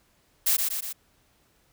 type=noise with echo; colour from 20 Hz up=blue; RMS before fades=-22 dBFS; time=0.46-0.57 s; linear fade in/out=10 ms; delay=120 ms; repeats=3; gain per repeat=-4 dB; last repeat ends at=0.93 s; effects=pink hiss -65 dBFS RMS until 1.72 s